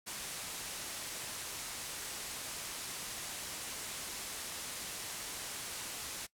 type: low-pass noise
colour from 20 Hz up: white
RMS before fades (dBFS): -43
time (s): 0.06-6.27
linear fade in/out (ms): 20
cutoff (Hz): 11000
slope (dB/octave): 24
effects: noise-tail reverb RT60 0.1 s tail -20 dB re dry